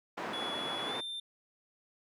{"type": "band-pass noise", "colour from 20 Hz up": "white", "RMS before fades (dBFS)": -39, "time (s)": [0.17, 1.01], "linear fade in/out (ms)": 10, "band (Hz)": [230, 1200], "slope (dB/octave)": 12}
{"type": "tone with pitch glide", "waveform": "triangle", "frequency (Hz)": [3400, 3581], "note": ["G#7", "A7"], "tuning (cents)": [40, 30], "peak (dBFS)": -36, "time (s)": [0.33, 1.2], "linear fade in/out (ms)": 5, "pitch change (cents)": 90, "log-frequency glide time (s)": [0.85, 0.97]}
{"effects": []}